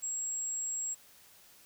sine tone, 7620 Hz, A#8, 37 cents sharp, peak -33 dBFS, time 0.02-0.95 s, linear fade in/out 20 ms, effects white hiss -59 dBFS RMS until 1.65 s

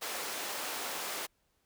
pink high-pass noise, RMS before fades -38 dBFS, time 0.01-1.27 s, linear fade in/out 20 ms, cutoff 510 Hz, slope 12 dB/octave, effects pink hiss -75 dBFS RMS until 1.65 s

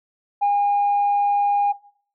sine tone, 813 Hz, G#5, 37 cents flat, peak -14 dBFS, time 0.41-1.73 s, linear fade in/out 20 ms, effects noise-tail reverb RT60 0.5 s tail -18 dB re dry + tanh soft clip ceiling -13 dBFS

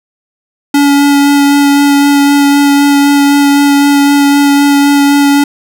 square tone with vibrato, 283.9 Hz, C#4, 41 cents sharp, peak -5 dBFS, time 0.74-5.44 s, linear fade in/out 5 ms, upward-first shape sine, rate 3.9 Hz, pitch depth 10 cents each way, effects none

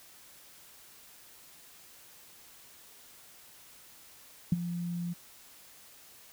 sine tone with ADSR envelope, 173.5 Hz, F3, 11 cents flat, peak -19 dBFS, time 4.52-5.14 s, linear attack 4 ms, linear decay 24 ms, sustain -13 dB, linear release 18 ms, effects white hiss -55 dBFS RMS until 6.32 s

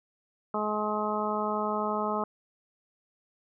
harmonic tone, 211.7 Hz, G#3, 33 cents sharp, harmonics 1 / 2 / 3 / 4 / 5 / 6, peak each -34 / -34 / -34 / -34 / -34 / -34 dBFS, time 0.54-2.24 s, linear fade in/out 2 ms, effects none

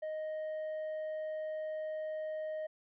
sine tone with tanh clipping, 622.3 Hz, D#5, in tune, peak -37 dBFS, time 0.02-2.67 s, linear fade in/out 10 ms, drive 4 dB, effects none

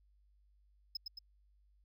triangle tone with echo, 5120 Hz, D#8, 49 cents sharp, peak -35 dBFS, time 0.95-0.97 s, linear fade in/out 5 ms, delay 110 ms, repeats 2, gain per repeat -4 dB, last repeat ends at 1.19 s, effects added 50 Hz sine -66 dBFS peak until 1.84 s

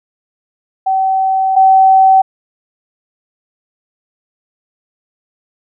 sine tone pair in turn, 765 / 765 Hz, G5 / G5, -42 / -42 cents, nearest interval unison, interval 0 cents, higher neither, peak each -10 / -4 dBFS, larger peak second, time 0.86-1.56 / 1.56-2.22 s, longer first, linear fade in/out 10 ms, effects none

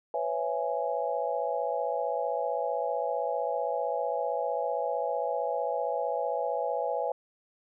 sine chord, C# minor seventh, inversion third, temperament just, 498.9 / 554.4 / 665.2 / 831.5 Hz, B4 / C#5 / E5 / G#5, +17 / 0 / +16 / +2 cents, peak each -33 dBFS, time 0.14-7.12 s, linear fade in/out 2 ms, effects none

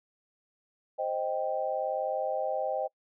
sine chord, C minor, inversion none, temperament equal, 523.3 / 622.3 / 784 Hz, C5 / Eb5 / G5, 0 / 0 / 0 cents, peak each -33 / -32 / -33 dBFS, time 0.98-2.88 s, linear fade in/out 20 ms, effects noise-tail reverb RT60 0.1 s tail -25 dB re dry

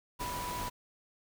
sine tone in noise, 984 Hz, B5, 7 cents flat, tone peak -37 dBFS, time 0.19-0.7 s, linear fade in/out 20 ms, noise pink, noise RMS -40 dBFS, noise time 0.19-0.7 s, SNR 0 dB, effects none

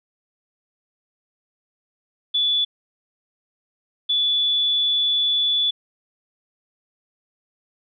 sine tone bursts at uneven times, 3450 Hz, A7, 35 cents flat, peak -17 dBFS, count 2, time 2.34-2.65 / 4.09-5.71 s, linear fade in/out 10 ms, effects none

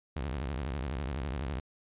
sawtooth tone with vibrato, 68 Hz, C#2, 33 cents flat, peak -29 dBFS, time 0.16-1.6 s, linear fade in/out 5 ms, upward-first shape sine, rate 12 Hz, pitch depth 260 cents each way, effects resampled to 8000 Hz

